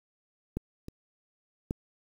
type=clicks; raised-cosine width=3 ms; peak=-18 / -27 / -17 dBFS; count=3; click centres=0.57 / 0.884 / 1.709 s; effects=8-bit